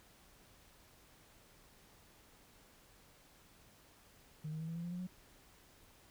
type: tone with pitch steps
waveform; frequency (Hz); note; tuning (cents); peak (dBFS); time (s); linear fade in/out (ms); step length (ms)
sine; 153.4 / 157.26 / 161.21 / 165.27 / 169.42 / 173.68 / 178.05 / 182.53; D#3 / D#3 / E3 / E3 / E3 / F3 / F3 / F#3; -24 / +19 / -38 / +5 / +48 / -9 / +34 / -23; -38; 4.44-5.072; 10; 79
effects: tanh soft clip ceiling -36 dBFS + pink hiss -64 dBFS RMS until 6.1 s